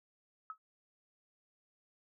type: tone with exponential decay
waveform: sine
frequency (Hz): 1285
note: E6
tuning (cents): -45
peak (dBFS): -37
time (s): 0.5-0.58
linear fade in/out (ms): 1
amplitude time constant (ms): 16
effects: none